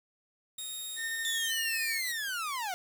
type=tone with pitch glide; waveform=15% pulse; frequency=3729 to 4234 Hz; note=A#7 to C8; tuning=0 to +20 cents; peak=-31 dBFS; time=0.58-2.12 s; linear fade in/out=5 ms; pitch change=+220 cents; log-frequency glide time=1.47-1.53 s
type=tone with tremolo; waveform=triangle; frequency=1821 Hz; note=A#6; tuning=41 cents flat; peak=-31 dBFS; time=0.96-2.01 s; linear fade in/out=50 ms; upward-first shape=square; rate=13 Hz; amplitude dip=25%
type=linear sweep; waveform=sawtooth; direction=down; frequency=3564 to 698.5 Hz; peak=-29 dBFS; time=1.25-2.74 s; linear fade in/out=0 ms
effects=8-bit